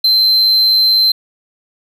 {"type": "tone", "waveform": "triangle", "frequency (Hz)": 4102, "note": "C8", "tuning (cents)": -35, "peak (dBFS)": -7, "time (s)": [0.04, 1.12], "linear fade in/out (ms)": 5, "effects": []}